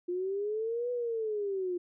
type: linear two-way sweep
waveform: sine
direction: up then down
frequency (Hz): 349.2 to 493.9 to 349.2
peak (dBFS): -30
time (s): 0.08-1.78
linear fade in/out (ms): 10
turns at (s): 0.91
effects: none